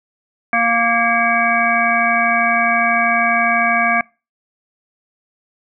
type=harmonic tone with a mistuned harmonic; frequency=233.1 Hz; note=A#3; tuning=in tune; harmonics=1 / 3 / 5 / 7 / 9 / 10; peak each=-24 / -18 / -20 / -19 / -26 / -18 dBFS; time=0.53-4.01 s; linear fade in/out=2 ms; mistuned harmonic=10; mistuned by=-46 cents; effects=noise-tail reverb RT60 0.3 s tail -24 dB re dry